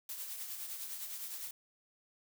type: noise with tremolo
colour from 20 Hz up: blue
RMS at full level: -41 dBFS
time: 0.09-1.51 s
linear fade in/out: 2 ms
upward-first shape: triangle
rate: 9.8 Hz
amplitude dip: 50%
effects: none